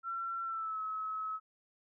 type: tone with pitch glide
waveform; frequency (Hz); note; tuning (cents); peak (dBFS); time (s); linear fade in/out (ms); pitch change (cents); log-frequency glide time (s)
sine; 1355 to 1287.8; E6 to E6; +47 to -41; -35; 0.03-1.4; 50; -88; 0.44-0.8
effects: none